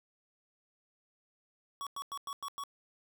square tone bursts, 1121 Hz, C#6, 19 cents sharp, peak -38 dBFS, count 6, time 1.81-2.637 s, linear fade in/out 0 ms, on 57 ms, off 97 ms, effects none

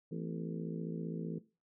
harmonic tone with a mistuned harmonic, 55.3 Hz, A1, 9 cents sharp, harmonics 3 / 4 / 5 / 6 / 7 / 8 / 9, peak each -40 / -45 / -47 / -47 / -50 / -46 / -55 dBFS, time 0.11-1.39 s, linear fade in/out 10 ms, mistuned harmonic 5, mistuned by -120 cents, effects noise-tail reverb RT60 0.3 s tail -17 dB re dry

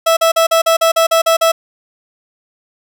30% pulse tone bursts, 657 Hz, E5, 6 cents flat, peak -6 dBFS, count 10, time 0.06-1.52 s, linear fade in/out 10 ms, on 110 ms, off 40 ms, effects none

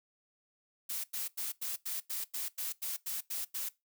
blue noise bursts, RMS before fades -37 dBFS, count 12, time 0.89-3.691 s, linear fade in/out 10 ms, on 150 ms, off 91 ms, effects noise-tail reverb RT60 0.2 s tail -20 dB re dry

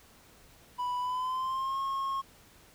triangle tone with pitch glide, 988 to 1083.7 Hz, B5 to C#6, 0 to -40 cents, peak -28 dBFS, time 0.78-2.22 s, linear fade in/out 20 ms, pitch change +160 cents, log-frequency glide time 0.99-1.79 s, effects pink hiss -58 dBFS RMS until 2.74 s

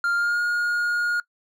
triangle tone with pitch glide, 1396.9 to 1430.4 Hz, F6 to F6, 0 to +41 cents, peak -18 dBFS, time 0.04-1.2 s, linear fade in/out 2 ms, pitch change +41 cents, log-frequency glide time 0.15-0.4 s, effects noise-tail reverb RT60 0.1 s tail -22 dB re dry

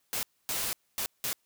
white noise bursts at uneven times, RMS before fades -32 dBFS, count 4, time 0.13-0.23 / 0.49-0.73 / 0.98-1.06 / 1.24-1.33 s, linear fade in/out 0 ms, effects white hiss -73 dBFS RMS until 1.45 s

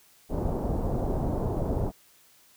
pink low-pass noise, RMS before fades -28 dBFS, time 0.29-1.92 s, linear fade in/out 50 ms, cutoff 770 Hz, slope 24 dB/octave, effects white hiss -59 dBFS RMS until 2.56 s

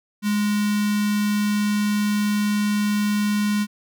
square tone with notch filter, 207.7 Hz, G#3, in tune, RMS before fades -21 dBFS, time 0.22-3.67 s, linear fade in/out 50 ms, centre 610 Hz, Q 0.81, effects none

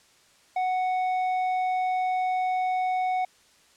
square tone with low-pass filter, 740 Hz, F#5, in tune, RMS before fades -26 dBFS, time 0.56-3.25 s, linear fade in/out 5 ms, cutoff 1700 Hz, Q 1, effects white hiss -59 dBFS RMS until 3.76 s + low-pass 8000 Hz 12 dB/octave

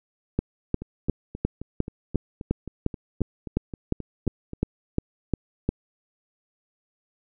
two click trains, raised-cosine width 3 ms, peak -21 / -9 dBFS, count 15 / 16, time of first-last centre 0.82-4.534 / 0.39-5.69 s, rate 3.77 / 2.83 Hz, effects none

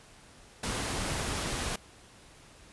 pink noise, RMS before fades -33 dBFS, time 0.63-1.76 s, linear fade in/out 5 ms, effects pink hiss -55 dBFS RMS until 2.72 s + resampled to 24000 Hz

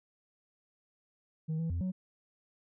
sine tone with pitch steps, 158.3 / 164.1 / 85.7 / 185.4 Hz, D#3 / E3 / F2 / F#3, +30 / -8 / -32 / +4 cents, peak -28 dBFS, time 1.48-1.92 s, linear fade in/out 20 ms, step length 110 ms, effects tanh soft clip ceiling -30 dBFS

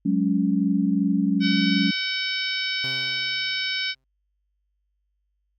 sine chord, F# suspended second, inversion none, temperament equal with one note detuned, 185 / 207.7 / 279.9 Hz, F#3 / G#3 / C#4, 0 / 0 / +17 cents, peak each -23 dBFS, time 0.05-1.91 s, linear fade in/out 10 ms
harmonic tone, 758 Hz, F#5, 42 cents sharp, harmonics 2 / 3 / 4 / 5 / 6 / 7, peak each -32 / -29 / -31 / -31 / -36 / -31 dBFS, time 1.4-3.95 s, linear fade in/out 50 ms
sawtooth tone with exponential decay, 131.5 Hz, C3, 9 cents sharp, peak -30 dBFS, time 2.84-4.04 s, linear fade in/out 0 ms, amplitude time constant 260 ms
effects added 50 Hz sine -70 dBFS peak until 5.58 s

